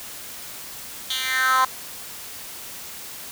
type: tone with high-pass filter sweep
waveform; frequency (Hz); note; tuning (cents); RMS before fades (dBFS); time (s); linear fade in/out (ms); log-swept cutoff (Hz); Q
10% pulse; 260; C4; -11; -21; 1.1-1.65; 5; 3300 to 980; 4.3
effects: white hiss -37 dBFS RMS until 3.31 s